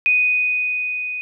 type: tone with level ramp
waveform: sine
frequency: 2489 Hz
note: D#7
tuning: in tune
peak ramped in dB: -12 to -24 dBFS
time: 0.06-1.21 s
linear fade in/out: 0 ms
effects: none